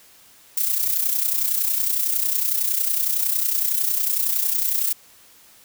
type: noise with amplitude modulation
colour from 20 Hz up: violet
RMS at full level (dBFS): -19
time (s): 0.57-4.93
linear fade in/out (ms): 5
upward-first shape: sine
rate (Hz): 30.9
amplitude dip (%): 60
effects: white hiss -51 dBFS RMS until 5.64 s